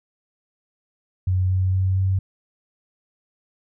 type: tone with pitch steps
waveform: sine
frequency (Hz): 92.5 / 93.36 / 94.23 / 95.1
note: F#2 / F#2 / F#2 / F#2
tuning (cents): 0 / +16 / +32 / +48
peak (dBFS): -17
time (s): 1.27-2.19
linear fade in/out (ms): 5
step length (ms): 230
effects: none